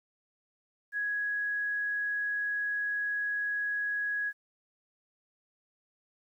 sine tone, 1667 Hz, G#6, 6 cents sharp, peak -29 dBFS, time 0.92-4.33 s, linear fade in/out 50 ms, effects 11-bit

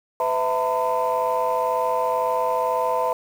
sine tone cluster, 504 / 655 / 907 / 1009 Hz, B4 / E5 / A#5 / B5, +35 / -11 / -48 / +37 cents, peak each -24 dBFS, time 0.2-3.13 s, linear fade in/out 2 ms, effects tanh soft clip ceiling -13 dBFS + 7-bit

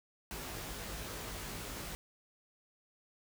pink noise with comb filter, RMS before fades -43 dBFS, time 0.31-1.95 s, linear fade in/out 0 ms, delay 19 ms, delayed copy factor +0.8, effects none

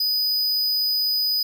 square tone, 4978 Hz, D#8, in tune, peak -20 dBFS, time 0-1.43 s, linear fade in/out 5 ms, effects none

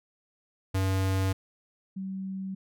square / sine tone pair in turn, 95.4 / 191.28 Hz, G2 / G3, -47 / -42 cents, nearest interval octave, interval 1205 cents, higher second, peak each -25 / -32 dBFS, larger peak first, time 0.74-1.33 / 1.96-2.55 s, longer neither, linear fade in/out 10 ms, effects none

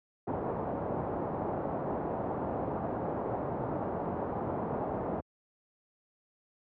white low-pass noise, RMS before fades -34 dBFS, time 0.27-5.21 s, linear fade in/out 10 ms, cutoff 840 Hz, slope 24 dB/octave, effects high-pass 80 Hz 12 dB/octave

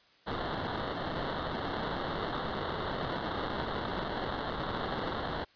white noise with sample-and-hold, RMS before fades -35 dBFS, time 0.26-5.45 s, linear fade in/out 20 ms, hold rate 2450 Hz, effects white hiss -63 dBFS RMS until 5.55 s + resampled to 11025 Hz

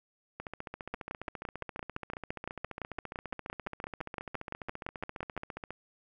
two click trains, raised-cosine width 0.5 ms, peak -24 / -20 dBFS, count 79 / 27, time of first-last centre 0.4-5.706 / 0.94-5.377 s, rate 14.7 / 5.86 Hz, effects none

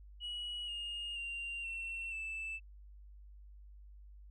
sine tone with pitch steps, 2916 / 2844 / 2775 / 2707 / 2640 Hz, F#7 / F7 / F7 / E7 / E7, -26 / +31 / -12 / +45 / +2 cents, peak -37 dBFS, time 0.2-2.6 s, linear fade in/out 50 ms, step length 480 ms, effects tanh soft clip ceiling -37 dBFS + added 50 Hz sine -52 dBFS peak until 4.3 s

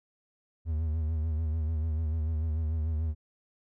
triangle tone with vibrato, 79 Hz, D#2, 27 cents sharp, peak -25 dBFS, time 0.65-3.15 s, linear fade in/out 50 ms, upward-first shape sine, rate 6.8 Hz, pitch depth 63 cents each way, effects none

